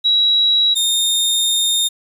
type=tone pair in turn; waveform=sine / sawtooth; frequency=3879 / 3661 Hz; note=B7 / A#7; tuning=-32 / -32 cents; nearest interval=minor second; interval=100 cents; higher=first; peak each=-11 dBFS; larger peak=neither; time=0.04-0.75 / 0.75-1.89 s; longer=second; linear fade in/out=20 ms; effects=resampled to 32000 Hz + 8-bit